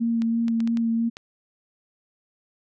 sine tone with vibrato, 229.9 Hz, A#3, 24 cents flat, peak -20 dBFS, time 0-1.1 s, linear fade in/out 20 ms, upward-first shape sine, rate 3 Hz, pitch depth 15 cents each way
clicks, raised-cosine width 0.2 ms, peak -21 dBFS, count 6, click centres 0.22 / 0.482 / 0.604 / 0.675 / 0.772 / 1.169 s
effects none

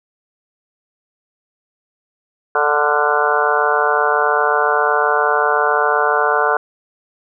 harmonic tone with a mistuned harmonic, 147.7 Hz, D3, 10 cents sharp, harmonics 3 / 4 / 5 / 6 / 7 / 8 / 9 / 10, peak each -20 / -22 / -20 / -23 / -21 / -22 / -21 / -20 dBFS, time 2.55-6.57 s, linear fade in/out 2 ms, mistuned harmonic 9, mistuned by +54 cents, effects none

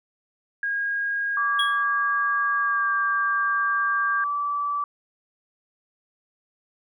sine tone with pitch glide, 1632 to 1602.1 Hz, G#6 to G6, -31 to +37 cents, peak -23 dBFS, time 0.63-4.24 s, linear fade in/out 2 ms, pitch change -32 cents, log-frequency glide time 2.59-2.91 s
sine tone, 1157 Hz, D6, 26 cents flat, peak -23 dBFS, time 1.37-4.84 s, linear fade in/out 2 ms
triangle tone with exponential decay, 3322 Hz, G#7, in tune, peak -18 dBFS, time 1.59-1.84 s, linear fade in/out 5 ms, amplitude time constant 54 ms
effects none

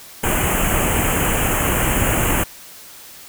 pink band-stop noise, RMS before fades -18 dBFS, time 0.23-2.44 s, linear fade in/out 10 ms, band 3100 to 6600 Hz, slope 96 dB/octave, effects white hiss -40 dBFS RMS until 3.28 s

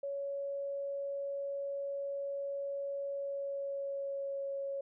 sine tone with pitch glide, 559 to 552.6 Hz, C#5 to C#5, +14 to -6 cents, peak -35 dBFS, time 0.03-4.81 s, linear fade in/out 5 ms, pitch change -20 cents, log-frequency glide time 3.11-4.45 s, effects none

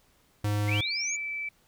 square tone, 103.83 Hz, G#2, in tune, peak -26 dBFS, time 0.44-0.81 s, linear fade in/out 5 ms
sine linear sweep, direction up, 1975.5 to 7040 Hz, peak -30 dBFS, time 0.67-1.17 s, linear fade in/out 20 ms
sine tone with pitch glide, 2332 to 2316 Hz, D7 to D7, -13 to -25 cents, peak -31 dBFS, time 0.69-1.49 s, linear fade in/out 5 ms, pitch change -12 cents, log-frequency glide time 0.88-1.29 s
effects pink hiss -65 dBFS RMS until 1.67 s

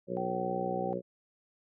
harmonic tone, 60.9 Hz, B1, 24 cents flat, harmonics 2 / 3 / 4 / 5 / 6 / 7 / 8 / 9, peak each -47 / -38 / -43 / -47 / -38 / -41 / -40 / -37 dBFS, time 0.07-1.02 s, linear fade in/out 50 ms
sine tone with vibrato, 764 Hz, G5, 45 cents flat, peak -35 dBFS, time 0.17-0.93 s, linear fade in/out 0 ms, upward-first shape square, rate 3 Hz, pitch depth 9 cents each way
effects none

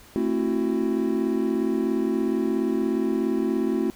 triangle chord, F# half-diminished seventh, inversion first, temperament just, 222 / 266.4 / 333 / 370 Hz, A3 / C4 / E4 / F#4, +16 / +31 / +18 / 0 cents, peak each -25 dBFS, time 0.16-3.9 s, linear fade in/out 0 ms, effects pink hiss -50 dBFS RMS until 3.95 s

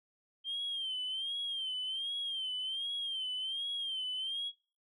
sine tone with vibrato, 3156 Hz, G7, 11 cents sharp, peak -33 dBFS, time 0.44-4.52 s, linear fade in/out 50 ms, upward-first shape sine, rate 1.3 Hz, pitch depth 88 cents each way, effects noise-tail reverb RT60 0.4 s tail -24 dB re dry + tanh soft clip ceiling -31 dBFS

